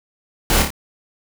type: noise with echo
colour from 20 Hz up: pink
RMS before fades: -17 dBFS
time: 0.5-0.62 s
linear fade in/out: 0 ms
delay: 28 ms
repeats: 3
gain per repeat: -4 dB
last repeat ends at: 0.704 s
effects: none